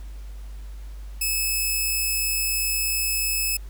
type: tone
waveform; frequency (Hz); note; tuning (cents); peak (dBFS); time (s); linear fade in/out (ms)
5% pulse; 2593; E7; -29; -13; 1.21-3.57; 5
effects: added 50 Hz sine -34 dBFS peak until 3.69 s + pink hiss -54 dBFS RMS until 3.69 s